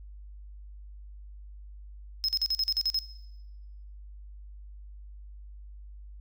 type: tone bursts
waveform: triangle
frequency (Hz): 5150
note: E8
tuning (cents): -41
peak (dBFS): -23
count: 9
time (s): 2.24-2.989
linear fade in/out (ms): 0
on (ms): 45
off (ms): 43
effects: noise-tail reverb RT60 1.0 s tail -17 dB re dry + added 50 Hz sine -43 dBFS peak until 6.2 s